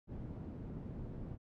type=low-pass noise; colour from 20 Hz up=white; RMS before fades=-45 dBFS; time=0.07-1.38 s; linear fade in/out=50 ms; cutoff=200 Hz; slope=12 dB/octave; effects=none